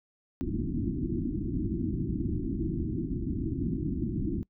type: low-pass noise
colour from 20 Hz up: white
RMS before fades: -31 dBFS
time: 0.41-4.43 s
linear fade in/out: 0 ms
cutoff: 350 Hz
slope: 96 dB/octave
effects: noise-tail reverb RT60 0.1 s tail -23 dB re dry